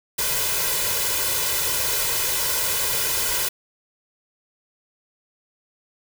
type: noise with comb filter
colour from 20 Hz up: white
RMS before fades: -23 dBFS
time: 0.18-3.49 s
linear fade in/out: 10 ms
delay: 2 ms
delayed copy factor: +0.75
effects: none